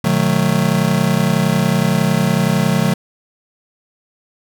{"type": "chord", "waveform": "square", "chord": "B dominant seventh", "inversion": "none", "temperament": "just", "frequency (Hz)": [123.47, 154.34, 185.21, 222.2], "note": ["B2", "D#3", "F#3", "A3"], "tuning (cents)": [0, -14, 2, 17], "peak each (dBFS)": [-23, -18, -18, -20], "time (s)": [0.04, 2.94], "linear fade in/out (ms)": 5, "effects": []}